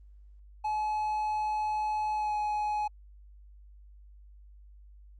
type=tone with pitch glide; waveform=triangle; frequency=853 to 842.2 Hz; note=G#5 to G#5; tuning=+46 to +24 cents; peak=-26 dBFS; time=0.64-2.88 s; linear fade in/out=10 ms; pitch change=-22 cents; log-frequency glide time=2.15-2.34 s; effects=added 50 Hz sine -50 dBFS peak until 5.19 s + Opus 32 kbps